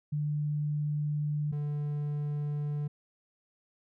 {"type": "tone pair in turn", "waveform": ["sine", "triangle"], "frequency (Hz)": [148.6, 147.06], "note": ["D3", "D3"], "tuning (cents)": [21, 3], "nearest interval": "unison", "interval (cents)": 18, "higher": "first", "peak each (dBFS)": -28, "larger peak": "neither", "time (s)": [[0.12, 1.52], [1.52, 2.88]], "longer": "first", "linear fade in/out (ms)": 10, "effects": []}